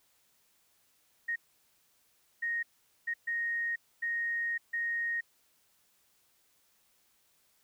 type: tone bursts at uneven times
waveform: sine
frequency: 1864.7 Hz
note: A#6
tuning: in tune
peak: -30 dBFS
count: 6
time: 1.28-1.36 / 2.42-2.63 / 3.07-3.14 / 3.27-3.76 / 4.02-4.58 / 4.73-5.21 s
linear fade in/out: 10 ms
effects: white hiss -70 dBFS RMS until 7.63 s